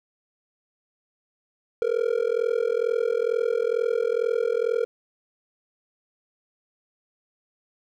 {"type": "tone with amplitude modulation", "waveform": "triangle", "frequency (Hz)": 466.2, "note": "A#4", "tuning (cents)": 0, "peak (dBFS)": -15, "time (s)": [1.82, 4.85], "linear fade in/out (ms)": 0, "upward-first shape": "sine", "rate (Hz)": 42.2, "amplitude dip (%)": 100, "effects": []}